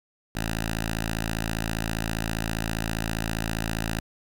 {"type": "tone with notch filter", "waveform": "5% pulse", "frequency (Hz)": 55, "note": "A1", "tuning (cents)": 0, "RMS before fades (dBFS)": -29, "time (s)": [0.35, 4], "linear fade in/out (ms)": 5, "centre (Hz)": 450, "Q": 0.74, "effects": ["9-bit"]}